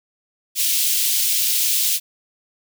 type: high-pass noise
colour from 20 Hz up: white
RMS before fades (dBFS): -19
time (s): 0.55-2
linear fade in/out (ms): 50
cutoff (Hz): 2700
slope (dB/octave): 24
effects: none